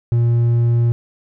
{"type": "tone with hard clipping", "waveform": "sine", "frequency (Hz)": 118.1, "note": "A#2", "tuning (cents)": 23, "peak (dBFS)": -13, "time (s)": [0.12, 0.92], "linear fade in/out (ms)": 0, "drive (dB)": 3, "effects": []}